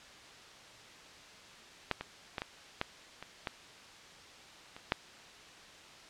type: clicks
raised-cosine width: 0.3 ms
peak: -13 / -22 / -19 / -20 / -15 / -27 / -18 / -30 / -11 dBFS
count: 9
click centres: 1.913 / 2.01 / 2.382 / 2.419 / 2.814 / 3.226 / 3.472 / 4.765 / 4.921 s
effects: white hiss -53 dBFS RMS until 6.09 s + low-pass 5000 Hz 12 dB/octave